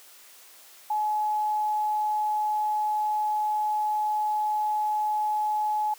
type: tone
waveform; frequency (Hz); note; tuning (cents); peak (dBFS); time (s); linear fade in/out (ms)
sine; 849; G#5; +38; -23; 0.9-5.94; 5
effects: white hiss -51 dBFS RMS until 5.98 s + high-pass 400 Hz 12 dB/octave